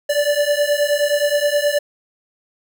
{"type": "beating tone pair", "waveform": "square", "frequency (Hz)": [579, 588.5], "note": ["D5", "D5"], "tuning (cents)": [-25, 3], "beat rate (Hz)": 9.5, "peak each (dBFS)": -19, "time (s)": [0.09, 1.79], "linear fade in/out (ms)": 10, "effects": []}